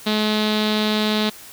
sawtooth tone with low-pass filter, 213.7 Hz, G#3, 50 cents sharp, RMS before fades -20 dBFS, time 0.06-1.3 s, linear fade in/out 10 ms, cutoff 3900 Hz, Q 5.2, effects white hiss -41 dBFS RMS until 1.52 s

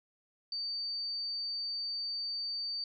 sine tone, 4600 Hz, D8, 37 cents flat, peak -34 dBFS, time 0.52-2.84 s, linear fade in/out 2 ms, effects none

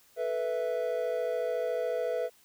triangle chord, A suspended second, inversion none, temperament equal, 440 / 493.9 / 659.3 Hz, A4 / B4 / E5, 0 / 0 / 0 cents, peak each -34 / -29 / -31 dBFS, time 0.16-2.3 s, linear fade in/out 50 ms, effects white hiss -62 dBFS RMS until 2.44 s

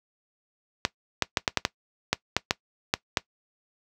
clicks, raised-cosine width 0.2 ms, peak -3 dBFS, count 11, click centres 0.851 / 1.223 / 1.372 / 1.478 / 1.573 / 1.651 / 2.13 / 2.366 / 2.509 / 2.939 / 3.172 s, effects noise-tail reverb RT60 0.1 s tail -20 dB re dry + high-pass 60 Hz 12 dB/octave

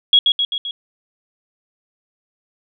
sine tone with echo, 3322 Hz, G#7, in tune, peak -7 dBFS, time 0.13-0.19 s, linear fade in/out 2 ms, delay 130 ms, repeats 4, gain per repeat -4 dB, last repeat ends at 0.71 s, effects none

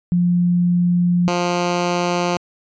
sine / 10% pulse tone pair in turn, 175.9 / 175.9 Hz, F3 / F3, +13 / +13 cents, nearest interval unison, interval 0 cents, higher neither, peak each -13 / -9 dBFS, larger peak second, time 0.12-1.28 / 1.28-2.37 s, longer first, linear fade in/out 0 ms, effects resampled to 16000 Hz

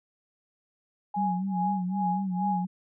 sine tone with tremolo, 830.6 Hz, G#5, in tune, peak -25 dBFS, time 1.14-2.65 s, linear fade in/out 5 ms, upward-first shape sine, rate 2.4 Hz, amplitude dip 100%
sine tone with vibrato, 187.3 Hz, F#3, 21 cents sharp, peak -27 dBFS, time 1.16-2.67 s, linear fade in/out 20 ms, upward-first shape sine, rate 4 Hz, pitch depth 74 cents each way
effects none

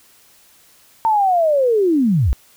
sine linear sweep, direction down, 911 to 49 Hz, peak -12 dBFS, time 1.05-2.33 s, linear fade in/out 0 ms, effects white hiss -51 dBFS RMS until 2.56 s

